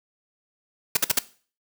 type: noise bursts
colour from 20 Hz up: white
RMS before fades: -19 dBFS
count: 4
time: 0.95-1.19 s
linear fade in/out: 5 ms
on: 21 ms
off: 52 ms
effects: noise-tail reverb RT60 0.4 s tail -17 dB re dry